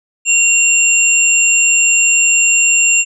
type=tone pair together; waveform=sine; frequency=2755 / 7349 Hz; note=F7 / A#8; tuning=-24 / -26 cents; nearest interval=octave + perfect fourth; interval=1698 cents; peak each=-11 dBFS; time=0.25-3.05 s; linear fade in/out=50 ms; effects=none